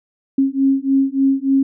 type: beating tone pair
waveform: sine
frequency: 269.3 / 272.7 Hz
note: C#4 / C#4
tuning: -50 / -28 cents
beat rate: 3.4 Hz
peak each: -16 dBFS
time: 0.38-1.63 s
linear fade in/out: 5 ms
effects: none